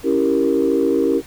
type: chord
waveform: sine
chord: C# diminished seventh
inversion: none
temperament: equal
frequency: 277.2 / 329.6 / 392 / 466.2 Hz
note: C#4 / E4 / G4 / Bb4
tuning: 0 / 0 / 0 / 0 cents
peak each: -19 dBFS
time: 0.03-1.22 s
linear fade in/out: 50 ms
effects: tanh soft clip ceiling -6 dBFS + pink hiss -42 dBFS RMS until 1.26 s